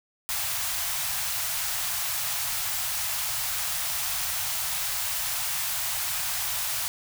white band-stop noise, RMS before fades -29 dBFS, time 0.29-6.88 s, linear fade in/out 0 ms, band 150 to 640 Hz, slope 48 dB/octave, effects none

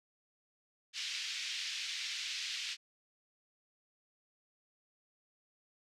pink band-pass noise, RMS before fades -40 dBFS, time 0.93-2.77 s, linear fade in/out 50 ms, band 2300 to 5700 Hz, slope 24 dB/octave, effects none

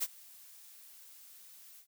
blue noise with ADSR envelope, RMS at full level -31 dBFS, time 0-1.87 s, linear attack 27 ms, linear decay 40 ms, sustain -24 dB, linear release 86 ms, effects none

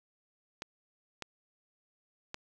clicks, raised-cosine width 0.2 ms, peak -21 dBFS, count 3, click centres 0.621 / 1.223 / 2.344 s, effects none

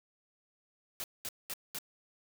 white noise bursts, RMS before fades -39 dBFS, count 4, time 1-1.786 s, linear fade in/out 0 ms, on 39 ms, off 210 ms, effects none

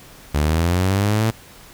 sawtooth linear sweep, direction up, 71.4 to 113.6 Hz, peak -12 dBFS, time 0.34-1.31 s, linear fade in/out 10 ms, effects pink hiss -44 dBFS RMS until 1.73 s

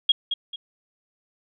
sine tone with echo, 3279 Hz, G#7, 23 cents flat, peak -13 dBFS, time 0.09-0.12 s, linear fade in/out 5 ms, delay 220 ms, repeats 2, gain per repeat -9 dB, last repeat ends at 0.56 s, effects none

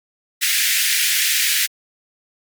pink high-pass noise, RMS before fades -18 dBFS, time 0.41-1.67 s, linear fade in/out 20 ms, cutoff 1700 Hz, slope 48 dB/octave, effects Opus 48 kbps

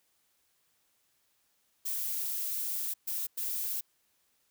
violet noise bursts at uneven times, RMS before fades -34 dBFS, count 3, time 1.85-2.94 / 3.07-3.27 / 3.37-3.81 s, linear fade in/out 10 ms, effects white hiss -73 dBFS RMS until 4.5 s

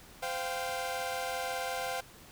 sawtooth chord, C suspended fourth, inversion none, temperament equal with one note detuned, 516.6 / 698.5 / 784 Hz, C5 / F5 / G5, -22 / 0 / 0 cents, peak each -34 dBFS, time 0.22-2.01 s, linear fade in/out 10 ms, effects pink hiss -54 dBFS RMS until 2.31 s

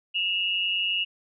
sine tone pair together, 2686 / 2875 Hz, E7 / F7, +32 / +50 cents, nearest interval minor second, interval 118 cents, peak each -28 / -25 dBFS, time 0.14-1.05 s, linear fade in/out 20 ms, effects none

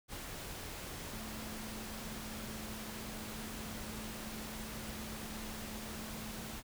sine tone in noise, 217.6 Hz, A3, 19 cents flat, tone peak -47 dBFS, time 1.11-6.59 s, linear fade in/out 50 ms, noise pink, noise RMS -45 dBFS, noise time 0.08-6.63 s, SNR -5 dB, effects none

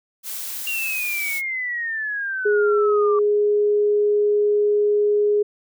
blue noise, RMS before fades -30 dBFS, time 0.23-1.42 s, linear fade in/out 50 ms
sine exponential sweep, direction down, 2794 to 1159 Hz, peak -23 dBFS, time 0.67-3.19 s, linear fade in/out 2 ms
sine tone, 415.3 Hz, G#4, in tune, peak -15 dBFS, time 2.45-5.43 s, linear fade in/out 10 ms
effects none

